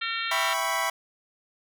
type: harmonic tone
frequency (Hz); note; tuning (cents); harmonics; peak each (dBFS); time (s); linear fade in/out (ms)
455.8; A#4; -39; 3 / 4 / 5 / 6 / 7 / 8 / 9; -33 / -34 / -35 / -36 / -36 / -37 / -38; 0.01-0.54; 10
type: chord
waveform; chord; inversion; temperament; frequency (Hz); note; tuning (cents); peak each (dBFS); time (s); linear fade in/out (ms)
25% pulse; C# half-diminished seventh; first; equal; 659.3 / 784 / 987.8 / 1108.7; E5 / G5 / B5 / C#6; 0 / 0 / 0 / 0; -28 / -29 / -25 / -27; 0.31-0.9; 5
effects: none